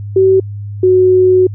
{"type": "tone pair in turn", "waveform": "sine", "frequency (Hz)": [381, 369.5], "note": ["G4", "F#4"], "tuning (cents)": [-49, -2], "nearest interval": "minor second", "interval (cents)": 53, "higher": "first", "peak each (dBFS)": -5, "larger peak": "neither", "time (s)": [[0.16, 0.4], [0.83, 1.47]], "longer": "second", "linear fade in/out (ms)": 5, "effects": ["added 102 Hz sine -21 dBFS peak until 1.54 s"]}